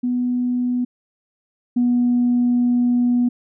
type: tone pair in turn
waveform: sine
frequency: 246.9 / 243.8 Hz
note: B3 / B3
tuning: 0 / -22 cents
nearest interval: unison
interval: 22 cents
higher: first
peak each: -17 / -13 dBFS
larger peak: second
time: 0.03-0.85 / 1.76-3.29 s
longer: second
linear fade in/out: 10 ms
effects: tanh soft clip ceiling -10 dBFS